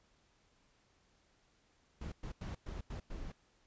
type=noise bursts at uneven times; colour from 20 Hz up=brown; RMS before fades=-43 dBFS; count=6; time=2.01-2.12 / 2.23-2.32 / 2.41-2.55 / 2.66-2.81 / 2.9-3 / 3.1-3.32 s; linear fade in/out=5 ms; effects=pink hiss -72 dBFS RMS until 3.66 s + resampled to 16000 Hz